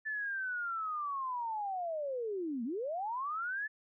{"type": "linear two-way sweep", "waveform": "sine", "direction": "down then up", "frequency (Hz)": [1760, 220, 1760], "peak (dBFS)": -34, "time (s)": [0.05, 3.68], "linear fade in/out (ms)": 20, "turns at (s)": 2.64, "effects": []}